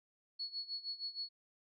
sine tone with tremolo, 4380 Hz, C#8, 22 cents flat, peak -37 dBFS, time 0.39-1.29 s, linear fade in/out 10 ms, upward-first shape sine, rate 6.4 Hz, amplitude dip 85%, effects none

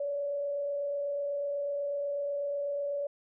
sine tone with frequency modulation, 570 Hz, C#5, 48 cents sharp, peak -30 dBFS, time 0-3.07 s, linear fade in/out 5 ms, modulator 28.1 Hz, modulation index 0.28, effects none

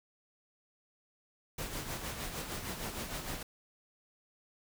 pink noise with tremolo, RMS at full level -38 dBFS, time 1.58-3.43 s, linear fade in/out 5 ms, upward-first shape sine, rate 6.5 Hz, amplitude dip 50%, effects none

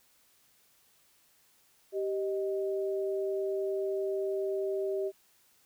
sine tone pair together, 389.3 / 622.3 Hz, G4 / D#5, -12 / 0 cents, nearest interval minor sixth, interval 812 cents, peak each -30 / -36 dBFS, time 1.92-5.12 s, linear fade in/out 50 ms, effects white hiss -66 dBFS RMS until 5.65 s

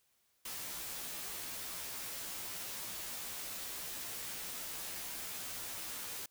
white noise with comb filter, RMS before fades -43 dBFS, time 0.45-6.26 s, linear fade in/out 5 ms, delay 14 ms, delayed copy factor -1, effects white hiss -75 dBFS RMS until 6.3 s

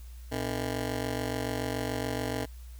15% pulse ring-modulated tone, 185 Hz, F#3, in tune, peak -21 dBFS, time 0.31-2.46 s, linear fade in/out 20 ms, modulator 69 Hz, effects added 60 Hz sine -42 dBFS peak until 2.79 s + white hiss -59 dBFS RMS until 2.79 s

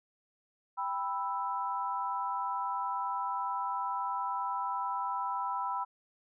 sine chord, E minor, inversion first, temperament just, 791.1 / 988.9 / 1318.5 Hz, G5 / B5 / E6, +16 / +2 / 0 cents, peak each -38 / -33 / -38 dBFS, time 0.77-5.85 s, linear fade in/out 20 ms, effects none

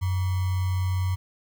sine tone with sample-and-hold, 92.5 Hz, F#2, in tune, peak -22 dBFS, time 0.01-1.16 s, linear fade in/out 20 ms, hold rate 1050 Hz, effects none

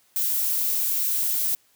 violet noise, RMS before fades -24 dBFS, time 0.16-1.55 s, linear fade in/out 0 ms, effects white hiss -62 dBFS RMS until 1.75 s + high-pass 60 Hz 12 dB/octave

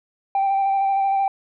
sine tone with vibrato, 784 Hz, G5, in tune, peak -15 dBFS, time 0.35-1.28 s, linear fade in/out 2 ms, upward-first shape square, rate 13 Hz, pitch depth 14 cents each way, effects tanh soft clip ceiling -15 dBFS

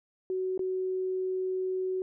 sine tone with dropouts, 373.3 Hz, F#4, 15 cents sharp, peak -28 dBFS, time 0.3-2.02 s, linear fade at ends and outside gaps 1 ms, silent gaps 0.577-0.593 s, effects none

